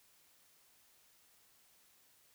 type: silence
effects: white hiss -68 dBFS RMS until 2.34 s